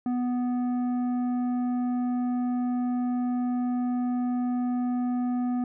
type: tone with tanh clipping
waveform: triangle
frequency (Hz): 246.9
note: B3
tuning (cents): 0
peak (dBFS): -26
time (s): 0.06-5.64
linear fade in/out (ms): 2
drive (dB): 13
effects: none